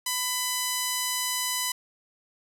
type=tone; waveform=5% pulse; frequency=1000 Hz; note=B5; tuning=21 cents sharp; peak=-14 dBFS; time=0.06-1.72 s; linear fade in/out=5 ms; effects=none